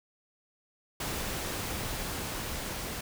pink noise with level ramp, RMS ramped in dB -34 to -37 dBFS, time 1-3.01 s, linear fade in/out 5 ms, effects none

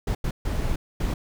brown noise bursts at uneven times, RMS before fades -25 dBFS, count 4, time 0.07-0.15 / 0.24-0.31 / 0.45-0.76 / 1-1.14 s, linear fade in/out 5 ms, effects none

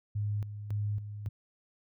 sine tone with tremolo, 103.83 Hz, G#2, in tune, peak -29 dBFS, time 0.15-1.29 s, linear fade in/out 10 ms, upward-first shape square, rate 1.8 Hz, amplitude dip 65%, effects none

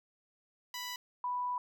10% pulse / sine tone pair in turn, 987.8 / 987.8 Hz, B5 / B5, 0 / 0 cents, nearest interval unison, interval 0 cents, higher neither, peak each -30 / -32 dBFS, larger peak first, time 0.74-0.96 / 1.24-1.58 s, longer second, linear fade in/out 2 ms, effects none

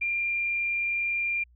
sine tone with frequency modulation, 2390 Hz, D7, 30 cents sharp, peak -25 dBFS, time 0.01-1.44 s, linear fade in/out 10 ms, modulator 41.1 Hz, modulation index 0.43, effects added 60 Hz sine -55 dBFS peak until 1.55 s

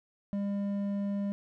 sine tone with hard clipping, 200.8 Hz, G3, 42 cents sharp, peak -31 dBFS, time 0.33-1.32 s, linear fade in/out 0 ms, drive 6 dB, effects none

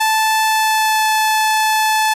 sawtooth tone with pitch glide, 876 to 868.9 Hz, A5 to A5, -8 to -22 cents, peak -9 dBFS, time 0-2.14 s, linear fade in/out 10 ms, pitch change -14 cents, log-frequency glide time 0.44-1.07 s, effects resampled to 32000 Hz

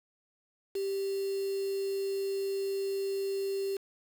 sine tone with quantisation, 392 Hz, G4, in tune, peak -30 dBFS, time 0.75-3.77 s, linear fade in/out 5 ms, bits 7, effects none

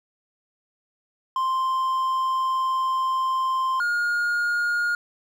triangle tone pair in turn, 1046.5 / 1425.9 Hz, C6 / F6, 0 / +36 cents, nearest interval perfect fourth, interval 536 cents, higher second, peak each -19 dBFS, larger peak neither, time 1.36-3.8 / 3.8-4.95 s, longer first, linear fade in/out 2 ms, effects none

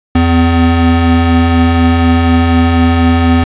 square tone pair together, 83.2 / 253.7 Hz, E2 / B3, +17 / +47 cents, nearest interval octave + perfect fifth, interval 1930 cents, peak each -10 dBFS, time 0.15-3.44 s, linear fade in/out 5 ms, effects resampled to 8000 Hz + 7-bit

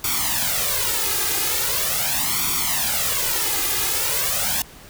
white noise with flanger, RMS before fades -22 dBFS, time 0.04-4.62 s, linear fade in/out 2 ms, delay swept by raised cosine 0.87 to 2.47 ms, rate 0.41 Hz, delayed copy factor +1, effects pink hiss -44 dBFS RMS until 4.89 s

